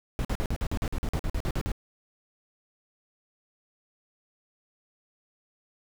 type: noise bursts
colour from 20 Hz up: brown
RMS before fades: -28 dBFS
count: 15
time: 0.19-1.718 s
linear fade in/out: 0 ms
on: 58 ms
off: 47 ms
effects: none